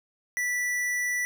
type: tone with hard clipping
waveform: sine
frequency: 1966 Hz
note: B6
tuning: 8 cents flat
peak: -27 dBFS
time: 0.37-1.25 s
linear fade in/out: 0 ms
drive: 14 dB
effects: none